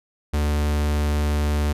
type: tone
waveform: 45% pulse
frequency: 74.1 Hz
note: D2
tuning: 16 cents sharp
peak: -19 dBFS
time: 0.33-1.73 s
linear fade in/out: 10 ms
effects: resampled to 32000 Hz